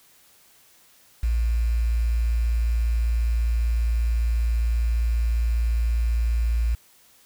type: tone with quantisation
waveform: sine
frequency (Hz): 57.4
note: A#1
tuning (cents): -26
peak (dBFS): -19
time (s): 1.23-6.75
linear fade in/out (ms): 5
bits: 7
effects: white hiss -56 dBFS RMS until 7.25 s